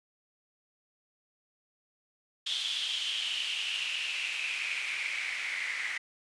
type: noise with band-pass filter sweep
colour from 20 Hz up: white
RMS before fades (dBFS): -34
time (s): 2.46-5.98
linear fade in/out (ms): 10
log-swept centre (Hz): 3400 to 2000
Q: 7.3
effects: resampled to 22050 Hz